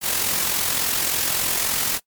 white noise with amplitude modulation, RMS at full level -20 dBFS, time 0.01-2 s, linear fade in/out 50 ms, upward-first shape sine, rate 43.5 Hz, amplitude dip 45%, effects noise-tail reverb RT60 0.1 s tail -21 dB re dry + MP3 96 kbps

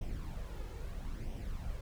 brown noise with flanger, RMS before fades -40 dBFS, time 0.01-1.81 s, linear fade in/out 5 ms, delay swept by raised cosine 0.34 to 2.34 ms, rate 0.76 Hz, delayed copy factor +0.55, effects none

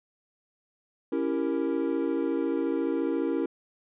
triangle chord, C# diminished seventh, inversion none, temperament equal with one note detuned, 277.2 / 331.5 / 392 / 466.2 Hz, C#4 / E4 / G4 / Bb4, 0 / +10 / 0 / 0 cents, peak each -28 / -27 / -32 / -30 dBFS, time 1.12-3.46 s, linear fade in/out 5 ms, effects resampled to 8000 Hz

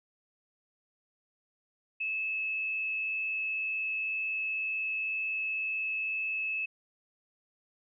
sine tone with frequency modulation, 2598 Hz, E7, 26 cents flat, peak -30 dBFS, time 2-6.66 s, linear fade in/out 10 ms, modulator 103 Hz, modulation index 0.33, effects none

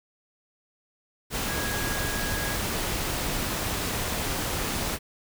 sine tone in noise, 1649 Hz, G#6, 13 cents flat, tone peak -34 dBFS, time 1.46-2.58 s, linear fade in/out 50 ms, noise pink, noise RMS -29 dBFS, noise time 1.3-4.99 s, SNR -8 dB, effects none

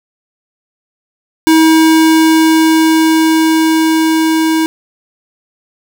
square tone with level ramp, 320 Hz, D#4, 49 cents sharp, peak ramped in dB -5 to -10 dBFS, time 1.47-4.66 s, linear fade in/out 0 ms, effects none

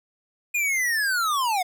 square linear sweep, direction down, 2459 to 699 Hz, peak -22 dBFS, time 0.54-1.63 s, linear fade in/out 10 ms, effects none

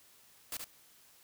white noise with echo, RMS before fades -39 dBFS, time 0.52-0.57 s, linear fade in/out 2 ms, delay 73 ms, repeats 1, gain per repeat -4 dB, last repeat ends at 0.643 s, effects white hiss -62 dBFS RMS until 1.23 s

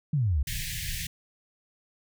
sine exponential sweep, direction down, 160.9 to 62.6 Hz, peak -22 dBFS, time 0.13-0.43 s, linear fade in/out 5 ms
pink band-stop noise, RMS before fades -33 dBFS, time 0.47-1.07 s, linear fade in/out 5 ms, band 170 to 1700 Hz, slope 96 dB/octave
effects none

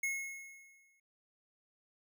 square tone with exponential decay, 2173 Hz, C#7, 35 cents flat, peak -32 dBFS, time 0.03-1 s, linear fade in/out 5 ms, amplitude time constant 210 ms, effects none

